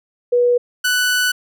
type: tone pair in turn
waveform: sine / sawtooth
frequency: 486.6 / 1487.9 Hz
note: B4 / F#6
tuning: -26 / +9 cents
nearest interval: octave + perfect fifth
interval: 1935 cents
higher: second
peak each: -11 dBFS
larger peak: neither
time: 0.32-0.58 / 0.84-1.32 s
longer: second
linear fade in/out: 10 ms
effects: none